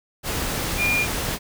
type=tone in noise; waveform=sine; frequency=2411 Hz; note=D7; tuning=45 cents sharp; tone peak=-19 dBFS; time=0.77-1.07 s; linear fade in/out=50 ms; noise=pink; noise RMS=-26 dBFS; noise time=0.23-1.39 s; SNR=+4 dB; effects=none